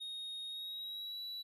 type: tone with pitch glide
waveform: triangle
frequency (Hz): 3729 to 3933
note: A#7 to B7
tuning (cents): 0 to -8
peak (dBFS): -40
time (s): 0-1.43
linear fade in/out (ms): 20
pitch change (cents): +92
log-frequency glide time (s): 0.47-1.21
effects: none